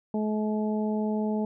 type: harmonic tone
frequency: 213.9 Hz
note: A3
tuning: 49 cents flat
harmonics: 1 / 2 / 3 / 4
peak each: -26 / -32 / -36 / -38 dBFS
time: 0.14-1.45 s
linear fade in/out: 2 ms
effects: none